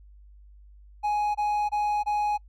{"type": "tone bursts", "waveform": "triangle", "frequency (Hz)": 834, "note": "G#5", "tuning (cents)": 7, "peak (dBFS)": -21, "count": 4, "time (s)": [1.03, 2.379], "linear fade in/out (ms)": 20, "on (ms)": 320, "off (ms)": 23, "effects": ["noise-tail reverb RT60 0.1 s tail -26 dB re dry", "added 50 Hz sine -48 dBFS peak until 2.48 s"]}